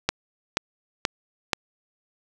click train, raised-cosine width 0.2 ms, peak -3 dBFS, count 4, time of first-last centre 0.09-1.532 s, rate 2.08 Hz, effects none

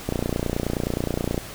click train, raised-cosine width 2 ms, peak -10 dBFS, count 39, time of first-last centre 0.09-1.378 s, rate 29.5 Hz, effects pink hiss -38 dBFS RMS until 1.54 s

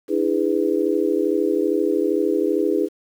sine chord, E dominant seventh, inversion third, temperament just, 296.7 / 329.6 / 412 / 494.4 Hz, D4 / E4 / G#4 / B4, +18 / 0 / -14 / +2 cents, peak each -24 / -22 / -21 / -25 dBFS, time 0.08-2.89 s, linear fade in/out 50 ms, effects 8-bit

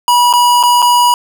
square tone with dropouts, 971 Hz, B5, 30 cents flat, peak -7 dBFS, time 0.08-1.14 s, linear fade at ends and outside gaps 1 ms, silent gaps 0.328-0.336 / 0.629-0.635 / 0.82-0.825 s, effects none

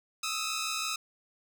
10% pulse tone pair together, 1252.6 / 1318.5 Hz, D#6 / E6, +11 / 0 cents, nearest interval minor second, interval 89 cents, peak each -26 dBFS, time 0.23-0.96 s, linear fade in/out 5 ms, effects none

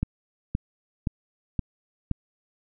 click train, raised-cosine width 5 ms, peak -12 dBFS, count 5, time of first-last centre 0.03-2.113 s, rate 1.92 Hz, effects none

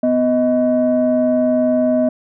sine tone pair together, 250 / 627.6 Hz, B3 / D#5, +21 / +15 cents, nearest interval octave + major third, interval 1594 cents, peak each -14 dBFS, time 0.03-2.09 s, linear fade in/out 5 ms, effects tanh soft clip ceiling -7 dBFS

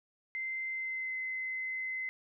sine tone with pitch glide, 2077 to 2051 Hz, C7 to C7, -13 to -35 cents, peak -34 dBFS, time 0.35-2.09 s, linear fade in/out 0 ms, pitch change -22 cents, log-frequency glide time 0.7-1.17 s, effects none

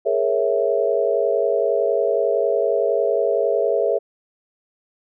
sine chord, A# half-diminished seventh, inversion third, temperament equal with one note detuned, 415.3 / 466.2 / 550.2 / 659.3 Hz, G#4 / A#4 / C#5 / E5, 0 / 0 / -13 / 0 cents, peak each -22 dBFS, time 0.05-3.99 s, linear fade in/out 20 ms, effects none

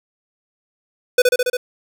square tone with echo, 498.1 Hz, B4, 15 cents sharp, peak -9 dBFS, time 1.18-1.22 s, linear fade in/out 5 ms, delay 70 ms, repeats 5, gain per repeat -2 dB, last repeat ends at 1.57 s, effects none

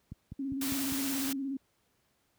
click train, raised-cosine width 5 ms, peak -28 dBFS, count 5, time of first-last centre 0.12-0.922 s, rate 4.99 Hz
sine tone with vibrato, 271.8 Hz, C#4, 34 cents flat, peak -32 dBFS, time 0.39-1.57 s, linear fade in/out 5 ms, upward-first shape square, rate 17 Hz, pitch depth 42 cents each way
white noise, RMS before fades -36 dBFS, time 0.61-1.33 s, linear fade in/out 5 ms
effects pink hiss -73 dBFS RMS until 2.38 s + high-pass 60 Hz 12 dB/octave

